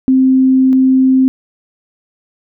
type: tone pair in turn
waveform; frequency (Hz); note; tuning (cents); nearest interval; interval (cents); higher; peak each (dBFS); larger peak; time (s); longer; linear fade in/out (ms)
sine; 261.6 / 261.6; C4 / C4; 0 / 0; unison; 0; neither; -6; neither; 0.08-0.73 / 0.73-1.28; first; 0
effects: none